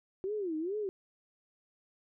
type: tone with vibrato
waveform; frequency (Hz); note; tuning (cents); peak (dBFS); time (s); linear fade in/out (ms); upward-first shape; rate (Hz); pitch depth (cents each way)
sine; 364.3; F#4; -27; -32; 0.24-0.89; 0; sine; 2.3; 280
effects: none